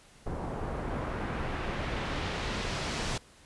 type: noise with low-pass filter sweep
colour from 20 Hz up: pink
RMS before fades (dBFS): -34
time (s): 0.26-3.18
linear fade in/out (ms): 5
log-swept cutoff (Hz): 770 to 6900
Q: 0.9
effects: pink hiss -57 dBFS RMS until 3.45 s + resampled to 24000 Hz